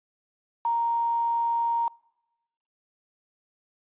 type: tone with quantisation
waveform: sine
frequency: 932.3 Hz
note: A#5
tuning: in tune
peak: -22 dBFS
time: 0.65-1.88 s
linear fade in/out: 2 ms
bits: 7
effects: noise-tail reverb RT60 1.0 s tail -26 dB re dry + resampled to 8000 Hz